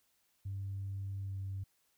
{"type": "tone with pitch glide", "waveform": "sine", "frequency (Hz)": [98, 96.82], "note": ["G2", "G2"], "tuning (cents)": [0, -21], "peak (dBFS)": -36, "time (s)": [0.45, 1.64], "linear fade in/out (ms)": 10, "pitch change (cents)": -21, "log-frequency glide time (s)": [1.23, 1.35], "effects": ["tanh soft clip ceiling -33 dBFS", "white hiss -75 dBFS RMS until 1.97 s"]}